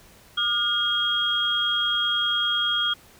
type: tone cluster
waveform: sine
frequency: 1207 / 1423 / 3265 Hz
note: D6 / F6 / G#7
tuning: +47 / +32 / -30 cents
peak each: -31 / -27 / -22 dBFS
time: 0.37-2.94 s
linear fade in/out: 10 ms
effects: pink hiss -52 dBFS RMS until 3.19 s